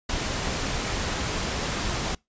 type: noise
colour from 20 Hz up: pink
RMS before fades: -28 dBFS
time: 0.09-2.15 s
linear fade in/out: 5 ms
effects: noise-tail reverb RT60 0.2 s tail -25 dB re dry + resampled to 16000 Hz